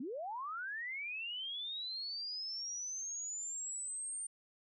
sine linear sweep, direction up, 223.2 to 8870 Hz, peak -39 dBFS, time 0-4.27 s, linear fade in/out 5 ms, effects none

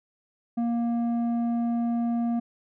square tone with low-pass filter, 234.9 Hz, A#3, 13 cents sharp, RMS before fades -26 dBFS, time 0.57-2.4 s, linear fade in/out 10 ms, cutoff 550 Hz, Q 1.4, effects none

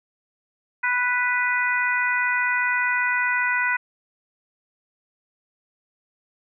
harmonic tone, 493.9 Hz, B4, in tune, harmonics 2 / 3 / 4 / 5, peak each -27 / -23 / -24 / -29 dBFS, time 0.83-3.77 s, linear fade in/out 10 ms, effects none

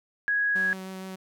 sine tone, 1661.2 Hz, G#6, in tune, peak -22 dBFS, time 0.28-0.73 s, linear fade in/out 0 ms
sawtooth tone with vibrato, 188.8 Hz, F#3, 35 cents sharp, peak -32 dBFS, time 0.55-1.16 s, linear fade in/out 10 ms, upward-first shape sine, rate 6.4 Hz, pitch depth 10 cents each way
effects none

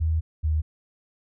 sine tone pair in turn, 80 / 77.68 Hz, D#2 / D#2, +49 / -2 cents, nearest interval minor second, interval 51 cents, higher first, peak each -20 dBFS, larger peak neither, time 0-0.21 / 0.43-0.62 s, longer first, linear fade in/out 20 ms, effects none

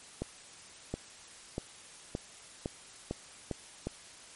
accelerating click train, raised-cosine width 2 ms, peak -20 dBFS, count 8, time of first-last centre 0.22-3.87 s, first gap 720 ms, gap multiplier 0.89, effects white hiss -52 dBFS RMS until 4.35 s + MP3 48 kbps

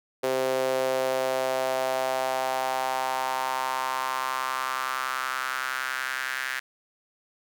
sawtooth tone with high-pass filter sweep, 130.7 Hz, C3, 1 cent flat, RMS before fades -28 dBFS, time 0.23-6.6 s, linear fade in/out 10 ms, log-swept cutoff 460 to 1700 Hz, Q 3.7, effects none

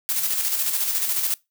blue noise with tremolo, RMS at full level -22 dBFS, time 0.09-1.34 s, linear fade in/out 0 ms, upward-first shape square, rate 14 Hz, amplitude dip 40%, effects noise-tail reverb RT60 0.2 s tail -22 dB re dry

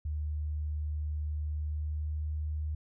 sine tone with pitch glide, 75.5 to 76.29 Hz, D2 to D#2, +48 to -34 cents, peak -31 dBFS, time 0.05-2.75 s, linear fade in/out 5 ms, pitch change +18 cents, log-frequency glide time 1.5-2.21 s, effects none

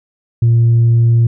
sine tone, 116.54 Hz, A#2, in tune, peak -5 dBFS, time 0.42-1.27 s, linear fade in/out 5 ms, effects tanh soft clip ceiling -5 dBFS

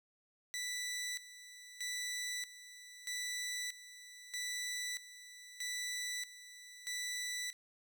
15% pulse tone with tremolo, 1975.5 Hz, B6, in tune, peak -32 dBFS, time 0.54-7.53 s, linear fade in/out 0 ms, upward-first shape square, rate 0.79 Hz, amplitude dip 80%, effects none

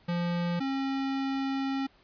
square tone pair in turn, 173.4 / 270.5 Hz, F3 / C#4, -12 / -42 cents, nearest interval minor sixth, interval 770 cents, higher second, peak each -28 / -29 dBFS, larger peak first, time 0.08-0.6 / 0.6-1.87 s, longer second, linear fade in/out 10 ms, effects pink hiss -62 dBFS RMS until 2.03 s + resampled to 11025 Hz

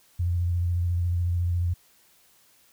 sine tone with vibrato, 87.31 Hz, F2, in tune, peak -22 dBFS, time 0.19-1.74 s, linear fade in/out 10 ms, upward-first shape sine, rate 14 Hz, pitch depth 29 cents each way, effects white hiss -60 dBFS RMS until 2.72 s

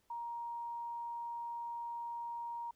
sine tone, 940 Hz, A#5, 14 cents sharp, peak -39 dBFS, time 0.1-2.71 s, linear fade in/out 5 ms, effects pink hiss -75 dBFS RMS until 2.75 s

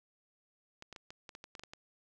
clicks, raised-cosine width 0.2 ms, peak -30 dBFS, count 11, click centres 0.824 / 0.927 / 0.962 / 1.105 / 1.292 / 1.351 / 1.441 / 1.552 / 1.595 / 1.636 / 1.735 s, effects none

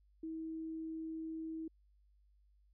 sine tone, 321.4 Hz, E4, 44 cents flat, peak -40 dBFS, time 0.23-1.68 s, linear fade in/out 5 ms, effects added 50 Hz sine -66 dBFS peak until 2.73 s

